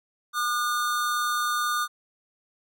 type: tone pair together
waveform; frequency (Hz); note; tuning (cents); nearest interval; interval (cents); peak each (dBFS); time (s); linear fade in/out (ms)
square; 1210 / 1451.9; D#6 / F#6; -49 / -33; minor third; 316; -26 / -30; 0.33-1.88; 50
effects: none